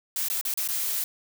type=noise with dropouts; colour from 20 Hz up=blue; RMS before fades=-28 dBFS; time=0.16-1.04 s; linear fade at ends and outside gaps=1 ms; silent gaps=0.285-0.3 / 0.412-0.451 / 0.539-0.574 / 0.676-0.687 s; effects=none